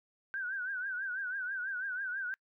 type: tone with vibrato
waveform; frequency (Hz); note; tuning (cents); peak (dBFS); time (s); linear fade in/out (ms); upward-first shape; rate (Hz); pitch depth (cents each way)
sine; 1531; G6; -41; -34; 0.34-2.34; 0; triangle; 6.1; 120
effects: noise-tail reverb RT60 0.1 s tail -26 dB re dry